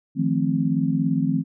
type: chord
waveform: sine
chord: F dominant seventh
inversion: third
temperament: just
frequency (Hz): 157.15 / 174.61 / 218.3 / 261.9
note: Eb3 / F3 / A3 / C4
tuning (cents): +18 / 0 / -13 / +2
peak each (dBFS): -24 / -25 / -26 / -23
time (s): 0.15-1.44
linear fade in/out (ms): 50
effects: none